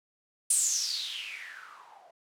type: noise with low-pass filter sweep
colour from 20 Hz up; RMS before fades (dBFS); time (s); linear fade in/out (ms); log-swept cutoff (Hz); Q
violet; -33; 0.5-2.11; 5; 9200 to 640; 7.7
effects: none